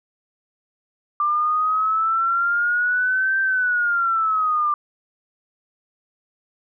sine exponential two-way sweep, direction up then down, 1183 to 1568 to 1183 Hz, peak -17 dBFS, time 1.2-4.74 s, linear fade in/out 2 ms, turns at 3.4 s, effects none

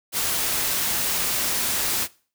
white noise, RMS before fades -24 dBFS, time 0.12-2.08 s, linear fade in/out 50 ms, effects noise-tail reverb RT60 0.4 s tail -21 dB re dry

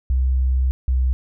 sine tone pair in turn, 64.5 / 63.87 Hz, C2 / C2, -24 / -41 cents, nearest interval unison, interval 17 cents, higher first, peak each -15 dBFS, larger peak neither, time 0.1-0.71 / 0.88-1.13 s, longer first, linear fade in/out 0 ms, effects none

